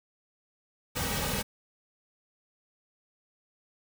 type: noise with comb filter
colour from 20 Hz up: pink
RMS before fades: -31 dBFS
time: 0.95-1.43 s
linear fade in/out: 20 ms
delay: 2.9 ms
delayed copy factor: -0.95
effects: none